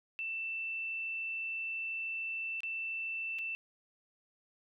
sine tone with dropouts, 2667 Hz, E7, 20 cents sharp, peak -35 dBFS, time 0.19-3.55 s, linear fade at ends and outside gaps 0 ms, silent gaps 2.605-2.633 / 3.386-3.39 s, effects none

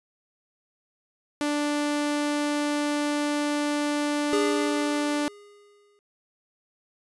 sawtooth tone, 293.7 Hz, D4, in tune, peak -20 dBFS, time 1.41-5.28 s, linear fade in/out 0 ms
square tone with exponential decay, 410 Hz, G#4, 22 cents flat, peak -22 dBFS, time 4.33-5.99 s, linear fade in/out 0 ms, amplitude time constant 360 ms
effects resampled to 24000 Hz

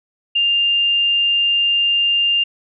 sine tone, 2800 Hz, F7, 4 cents sharp, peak -13 dBFS, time 0.35-2.44 s, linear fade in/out 10 ms, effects none

